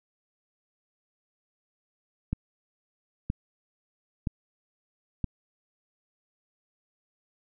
click train, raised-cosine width 5 ms, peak -15 dBFS, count 4, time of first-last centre 2.33-5.243 s, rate 1.03 Hz, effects none

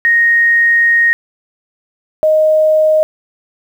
sine tone pair in turn, 1864.7 / 622.3 Hz, A#6 / D#5, 0 / 0 cents, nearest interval octave + perfect fifth, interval 1900 cents, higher first, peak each -7 dBFS, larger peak neither, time 0.05-1.13 / 2.23-3.03 s, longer first, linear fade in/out 0 ms, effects 7-bit

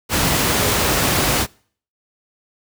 sine tone in noise, 417.4 Hz, G#4, 9 cents sharp, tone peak -27 dBFS, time 0.55-0.76 s, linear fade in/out 50 ms, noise pink, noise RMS -17 dBFS, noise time 0.09-1.47 s, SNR -13 dB, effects noise-tail reverb RT60 0.5 s tail -25 dB re dry + high-pass 60 Hz 12 dB/octave

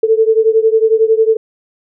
sine beating tone pair, 440 / 451 Hz, A4 / A4, 0 / +43 cents, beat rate 11 Hz, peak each -10 / -12 dBFS, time 0.03-1.37 s, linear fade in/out 5 ms, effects none

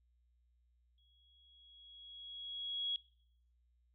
sine tone with exponential growth, 3324 Hz, G#7, 1 cent sharp, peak -33 dBFS, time 0.98-2.96 s, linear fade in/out 1 ms, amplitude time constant 430 ms, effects noise-tail reverb RT60 0.7 s tail -22 dB re dry + added 60 Hz sine -70 dBFS peak until 3.94 s

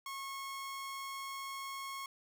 sawtooth tone, 1091 Hz, C#6, 28 cents flat, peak -37 dBFS, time 0.06-2.06 s, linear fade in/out 2 ms, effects none

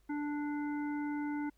harmonic tone, 293.7 Hz, D4, in tune, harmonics 1 / 3 / 5 / 7, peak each -34 / -44 / -48 / -51 dBFS, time 0.09-1.5 s, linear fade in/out 10 ms, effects added 50 Hz sine -66 dBFS peak until 1.57 s + pink hiss -75 dBFS RMS until 1.57 s

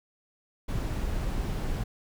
brown noise, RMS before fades -30 dBFS, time 0.68-1.84 s, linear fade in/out 10 ms, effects none

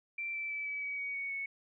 sine tone with pitch steps, 2349 / 2329 / 2309 / 2289 / 2269 / 2249 / 2230 / 2211 Hz, D7 / D7 / D7 / D7 / C#7 / C#7 / C#7 / C#7, 0 / -15 / -30 / -45 / +40 / +24 / +10 / -5 cents, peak -35 dBFS, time 0.18-1.46 s, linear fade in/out 5 ms, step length 160 ms, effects none

